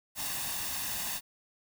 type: noise with comb filter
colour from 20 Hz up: white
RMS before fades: -35 dBFS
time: 0.15-1.21 s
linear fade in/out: 50 ms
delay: 1.1 ms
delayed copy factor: +0.55
effects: none